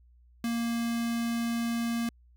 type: tone with notch filter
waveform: square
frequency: 233.1 Hz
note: A#3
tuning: in tune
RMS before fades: -30 dBFS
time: 0.44-2.09 s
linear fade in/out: 2 ms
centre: 810 Hz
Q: 1.7
effects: added 60 Hz sine -56 dBFS peak until 2.36 s